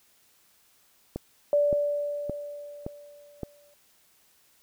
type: click train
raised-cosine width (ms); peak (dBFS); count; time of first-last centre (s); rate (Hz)
2; -18; 5; 1.16-3.433; 1.76
type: tone with exponential decay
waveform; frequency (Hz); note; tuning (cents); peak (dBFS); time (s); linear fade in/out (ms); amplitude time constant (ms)
sine; 582; D5; -16; -18; 1.53-3.74; 1; 480
effects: white hiss -63 dBFS RMS until 4.62 s